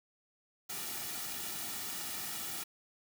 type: noise with comb filter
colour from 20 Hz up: white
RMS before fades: -40 dBFS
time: 0.69-2.64 s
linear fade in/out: 10 ms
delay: 1.9 ms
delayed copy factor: -0.6
effects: none